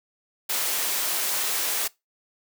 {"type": "high-pass noise", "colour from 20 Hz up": "white", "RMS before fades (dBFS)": -26, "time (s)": [0.49, 1.88], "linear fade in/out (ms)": 10, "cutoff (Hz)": 390, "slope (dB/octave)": 12, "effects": ["noise-tail reverb RT60 0.2 s tail -22 dB re dry"]}